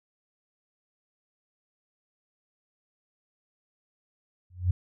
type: tone with exponential growth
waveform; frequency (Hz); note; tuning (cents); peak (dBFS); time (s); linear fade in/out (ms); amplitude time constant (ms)
sine; 90; F#2; -47; -17; 4.5-4.71; 5; 45
effects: none